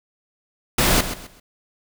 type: noise with echo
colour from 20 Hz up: pink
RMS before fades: -17 dBFS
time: 0.78-1.01 s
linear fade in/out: 5 ms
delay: 130 ms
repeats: 3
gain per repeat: -11 dB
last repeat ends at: 1.4 s
effects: none